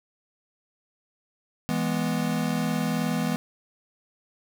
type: chord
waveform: square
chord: E major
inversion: none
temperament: equal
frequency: 164.81 / 207.7 / 246.9 Hz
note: E3 / G#3 / B3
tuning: 0 / 0 / 0 cents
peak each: -29 / -30 / -29 dBFS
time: 1.69-3.36 s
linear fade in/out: 0 ms
effects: none